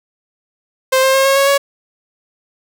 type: tone with pitch steps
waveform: sawtooth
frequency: 523.3 / 530.3 / 537.4 / 544.6 / 551.9 / 559.2 Hz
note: C5 / C5 / C5 / C#5 / C#5 / C#5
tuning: 0 / +23 / +46 / -31 / -8 / +15 cents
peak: -6 dBFS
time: 0.92-1.58 s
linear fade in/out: 10 ms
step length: 110 ms
effects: none